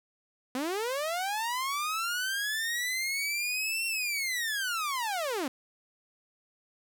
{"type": "linear two-way sweep", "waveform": "sawtooth", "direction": "up then down", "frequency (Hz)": [243.7, 2733, 243.7], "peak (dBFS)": -26, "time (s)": [0.55, 5.48], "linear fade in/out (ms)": 2, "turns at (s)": 3.86, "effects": []}